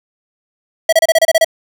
square tone bursts, 651 Hz, E5, 22 cents flat, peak -7 dBFS, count 9, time 0.89-1.446 s, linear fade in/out 5 ms, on 36 ms, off 29 ms, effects 8-bit

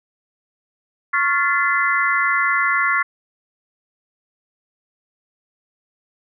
sine tone cluster, 1104 / 1392 / 1746 / 2036 Hz, C#6 / F6 / A6 / C7, -7 / -6 / -14 / -48 cents, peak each -21 dBFS, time 1.13-3.03 s, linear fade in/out 10 ms, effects none

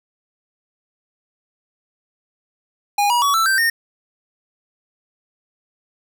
square tone with pitch steps, 818 / 961.6 / 1130.4 / 1328.8 / 1562.1 / 1836.3 Hz, G#5 / B5 / C#6 / E6 / G6 / A#6, -26 / -46 / +34 / +13 / -7 / -27 cents, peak -15 dBFS, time 2.98-3.7 s, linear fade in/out 5 ms, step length 120 ms, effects none

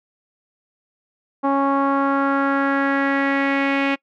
sawtooth tone with low-pass filter sweep, 276.2 Hz, C#4, 6 cents flat, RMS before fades -19 dBFS, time 1.43-3.96 s, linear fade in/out 20 ms, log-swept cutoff 1000 to 2500 Hz, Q 3.4, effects noise-tail reverb RT60 0.1 s tail -24 dB re dry

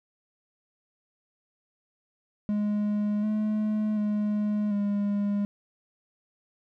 triangle tone with pitch steps, 208.2 / 213.5 / 209.3 / 203.5 Hz, G#3 / G#3 / G#3 / G#3, +5 / +48 / +14 / -35 cents, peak -22 dBFS, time 2.49-5.45 s, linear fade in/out 0 ms, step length 740 ms, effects none

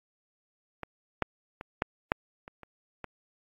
clicks, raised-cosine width 0.5 ms, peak -21 / -11 / -24 / -11 / -7 / -28 / -30 / -22 dBFS, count 8, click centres 0.833 / 1.223 / 1.611 / 1.821 / 2.119 / 2.479 / 2.633 / 3.043 s, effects AAC 32 kbps

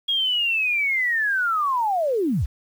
sine linear sweep, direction down, 3300 to 44.51 Hz, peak -19 dBFS, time 0.08-2.46 s, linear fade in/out 10 ms, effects 8-bit

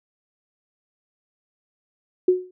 sine tone with exponential decay, 365.9 Hz, F#4, 19 cents flat, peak -10 dBFS, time 2.28-2.51 s, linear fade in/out 5 ms, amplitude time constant 50 ms, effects none

